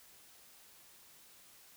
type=silence; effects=white hiss -60 dBFS RMS until 1.76 s